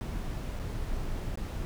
brown noise with dropouts, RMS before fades -34 dBFS, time 0.01-1.65 s, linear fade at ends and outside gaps 0 ms, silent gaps 0.591-0.597 / 1.356-1.374 s, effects none

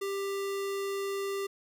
square tone, 395 Hz, G4, 13 cents sharp, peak -32 dBFS, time 0.01-1.47 s, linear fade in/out 10 ms, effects none

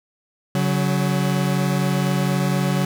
40% pulse tone pair together, 140.89 / 185 Hz, C#3 / F#3, +28 / 0 cents, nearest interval perfect fourth, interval 472 cents, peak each -20 dBFS, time 0.55-2.85 s, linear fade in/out 2 ms, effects none

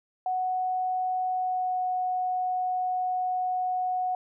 sine tone with pitch glide, 740 to 735.3 Hz, F#5 to F#5, 0 to -11 cents, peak -25 dBFS, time 0.26-4.15 s, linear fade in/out 2 ms, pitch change -11 cents, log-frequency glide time 1.29-1.83 s, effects none

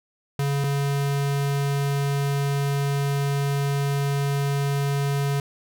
square tone pair in turn, 140.7 / 140.7 Hz, C#3 / C#3, +26 / +26 cents, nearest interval unison, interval 0 cents, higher neither, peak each -22 dBFS, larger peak neither, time 0.39-0.64 / 0.64-5.4 s, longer second, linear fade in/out 2 ms, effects none

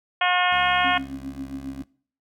harmonic tone, 360 Hz, F#4, 47 cents flat, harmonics 2 / 3 / 4 / 5 / 6 / 7 / 8 / 9, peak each -23 / -25 / -26 / -27 / -28 / -28 / -29 / -30 dBFS, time 0.21-0.98 s, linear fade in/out 5 ms
15% pulse tone with vibrato, 67.9 Hz, C#2, 35 cents flat, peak -33 dBFS, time 0.51-1.84 s, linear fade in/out 10 ms, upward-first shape triangle, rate 3.9 Hz, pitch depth 29 cents each way
sine tone with tremolo, 270 Hz, C#4, 45 cents flat, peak -27 dBFS, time 0.84-1.82 s, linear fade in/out 5 ms, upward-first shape triangle, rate 7.4 Hz, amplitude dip 95%
effects noise-tail reverb RT60 0.5 s tail -22 dB re dry

